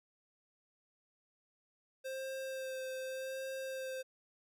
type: tone with vibrato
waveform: square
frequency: 526 Hz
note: C5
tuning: 9 cents sharp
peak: -40 dBFS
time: 2.04-4.03 s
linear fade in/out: 20 ms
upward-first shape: sine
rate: 0.85 Hz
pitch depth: 16 cents each way
effects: none